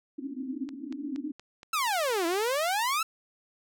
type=band-pass noise; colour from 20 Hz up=pink; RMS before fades=-36 dBFS; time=0.18-1.32 s; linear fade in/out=10 ms; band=260 to 300 Hz; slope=96 dB/octave
type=click train; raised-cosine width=0.2 ms; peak=-29 dBFS; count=8; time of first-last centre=0.69-2.337 s; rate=4.25 Hz
type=exponential two-way sweep; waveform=sawtooth; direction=down then up; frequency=1355 to 325.1 to 1355 Hz; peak=-22 dBFS; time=1.73-3.03 s; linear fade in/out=5 ms; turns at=2.26 s
effects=none